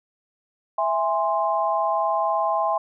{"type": "chord", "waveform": "sine", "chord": "E augmented", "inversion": "none", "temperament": "equal with one note detuned", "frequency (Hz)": [659.3, 823, 1046.5], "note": ["E5", "G#5", "B#5"], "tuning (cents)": [0, -16, 0], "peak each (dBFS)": -24, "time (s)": [0.78, 2.78], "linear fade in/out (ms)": 5, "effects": []}